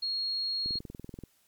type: tone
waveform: sine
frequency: 4289 Hz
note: C8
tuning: 42 cents sharp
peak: -29 dBFS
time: 0.02-0.79 s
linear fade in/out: 10 ms
type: click train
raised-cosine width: 3 ms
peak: -29 dBFS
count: 13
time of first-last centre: 0.66-1.237 s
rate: 20.8 Hz
effects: white hiss -68 dBFS RMS until 1.47 s + MP3 96 kbps